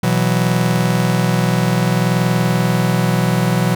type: chord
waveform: 45% pulse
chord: B suspended fourth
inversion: none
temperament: just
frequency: 123.47 / 164.63 / 185.21 Hz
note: B2 / E3 / F#3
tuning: 0 / -2 / +2 cents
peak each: -18 dBFS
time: 0.03-3.75 s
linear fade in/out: 5 ms
effects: none